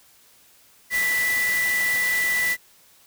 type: tone in noise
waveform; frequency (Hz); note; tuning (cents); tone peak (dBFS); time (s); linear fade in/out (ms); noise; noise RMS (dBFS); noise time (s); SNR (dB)
sine; 1975.5; B6; 0; -20; 0.9-2.57; 50; white; -30; 0.9-2.57; +7
effects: white hiss -55 dBFS RMS until 3.06 s